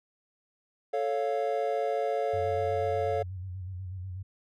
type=chord; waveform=triangle; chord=A augmented; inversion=none; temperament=equal; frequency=440 / 554.4 / 698.5 Hz; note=A4 / C#5 / E#5; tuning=0 / 0 / 0 cents; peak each=-29 dBFS; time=0.93-3.23 s; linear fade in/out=10 ms
type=tone with vibrato; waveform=sine; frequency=92.5 Hz; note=F#2; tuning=in tune; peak=-35 dBFS; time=2.33-4.23 s; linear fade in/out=10 ms; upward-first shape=square; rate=8.2 Hz; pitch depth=54 cents each way
effects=none